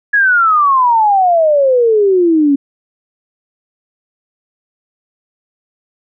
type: exponential sweep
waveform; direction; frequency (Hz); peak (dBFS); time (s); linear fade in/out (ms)
sine; down; 1698 to 273.4; -7; 0.13-2.56; 10
effects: none